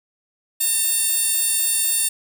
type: tone with high-pass filter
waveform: 15% pulse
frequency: 904 Hz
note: A5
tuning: 47 cents sharp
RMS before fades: -20 dBFS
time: 0.6-2.09 s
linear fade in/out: 10 ms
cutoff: 8300 Hz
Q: 0.96
effects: none